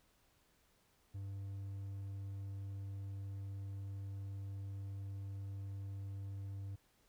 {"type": "tone", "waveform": "triangle", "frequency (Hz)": 98.4, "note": "G2", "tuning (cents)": 7, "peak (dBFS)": -40, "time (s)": [1.14, 6.76], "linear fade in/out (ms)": 10, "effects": ["pink hiss -73 dBFS RMS until 7.08 s"]}